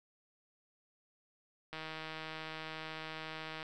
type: click train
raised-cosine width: 0.3 ms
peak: -27 dBFS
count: 301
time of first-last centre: 1.73-3.629 s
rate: 158 Hz
effects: none